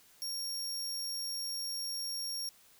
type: tone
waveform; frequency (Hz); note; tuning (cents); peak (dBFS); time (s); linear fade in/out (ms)
sawtooth; 5560; F8; -9; -33; 0.22-2.49; 0
effects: white hiss -62 dBFS RMS until 2.79 s